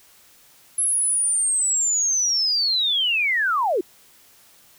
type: linear sweep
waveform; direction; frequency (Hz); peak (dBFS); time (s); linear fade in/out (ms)
sine; down; 11040 to 319.2; -18; 0.78-3.81; 5
effects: white hiss -53 dBFS RMS until 4.78 s